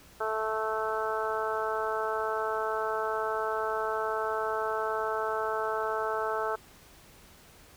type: harmonic tone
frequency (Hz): 218.9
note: A3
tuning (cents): -9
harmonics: 2 / 3 / 4 / 5 / 6 / 7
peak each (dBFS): -33 / -35 / -35 / -38 / -34 / -39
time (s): 0.2-6.56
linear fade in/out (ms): 10
effects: pink hiss -55 dBFS RMS until 7.76 s